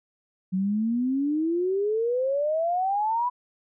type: exponential sweep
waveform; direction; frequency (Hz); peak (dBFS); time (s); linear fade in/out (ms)
sine; up; 183 to 1000; -22; 0.52-3.3; 20
effects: none